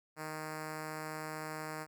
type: tone with notch filter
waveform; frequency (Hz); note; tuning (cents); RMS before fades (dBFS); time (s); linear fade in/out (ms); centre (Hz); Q
5% pulse; 155.56; D#3; 0; -42; 0.16-1.87; 50; 3700; 1.6
effects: none